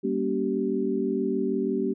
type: tone cluster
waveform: sine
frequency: 197.6 / 236.6 / 282.9 / 384.7 Hz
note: G3 / A#3 / C#4 / G4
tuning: +14 / +26 / +35 / -33 cents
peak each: -31 / -29 / -30 / -27 dBFS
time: 0.03-1.94 s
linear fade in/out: 20 ms
effects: none